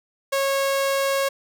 sawtooth tone, 548 Hz, C#5, 20 cents flat, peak -16 dBFS, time 0.32-1.29 s, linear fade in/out 10 ms, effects none

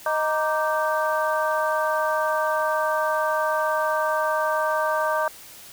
harmonic tone with a mistuned harmonic, 311.1 Hz, D#4, in tune, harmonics 2 / 3 / 4 / 5, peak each -24 / -26 / -27 / -28 dBFS, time 0.06-5.28 s, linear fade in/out 2 ms, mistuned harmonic 4, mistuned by -95 cents, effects white hiss -44 dBFS RMS until 5.72 s

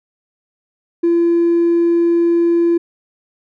sine tone with hard clipping, 340 Hz, F4, 46 cents flat, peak -11 dBFS, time 1.03-2.78 s, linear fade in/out 10 ms, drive 1 dB, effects none

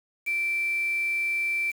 sine tone with quantisation, 2340 Hz, D7, 7 cents flat, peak -24 dBFS, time 0.26-1.72 s, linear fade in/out 20 ms, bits 7, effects none

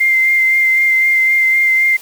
sine tone with vibrato, 2093 Hz, C7, in tune, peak -9 dBFS, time 0-1.97 s, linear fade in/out 10 ms, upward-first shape sine, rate 3.9 Hz, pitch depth 16 cents each way, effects white hiss -37 dBFS RMS until 2.01 s + high-pass 300 Hz 12 dB/octave

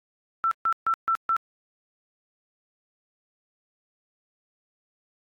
sine tone bursts, 1338 Hz, E6, 25 cents sharp, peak -20 dBFS, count 5, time 0.44-1.365 s, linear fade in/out 0 ms, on 73 ms, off 140 ms, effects AAC 64 kbps

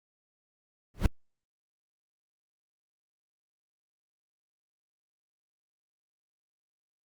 brown noise with exponential growth, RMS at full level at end -20 dBFS, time 0.94-1.06 s, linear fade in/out 1 ms, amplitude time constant 25 ms, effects Opus 48 kbps

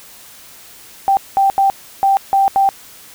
sine tone bursts at uneven times, 784 Hz, G5, in tune, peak -9 dBFS, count 6, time 1.08-1.17 / 1.37-1.5 / 1.58-1.7 / 2.03-2.17 / 2.33-2.48 / 2.56-2.69 s, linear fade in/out 0 ms, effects white hiss -40 dBFS RMS until 3.14 s

